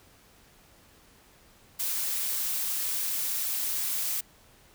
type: noise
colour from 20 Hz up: blue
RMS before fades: -30 dBFS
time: 1.79-4.21 s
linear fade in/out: 10 ms
effects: pink hiss -58 dBFS RMS until 4.74 s